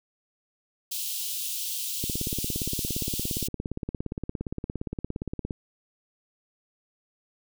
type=high-pass noise; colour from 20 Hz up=white; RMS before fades=-32 dBFS; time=0.91-3.48 s; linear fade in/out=10 ms; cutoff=2800 Hz; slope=48 dB/octave
type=click train; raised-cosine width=3 ms; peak=-18 dBFS; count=61; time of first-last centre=2.04-5.508 s; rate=17.3 Hz
effects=none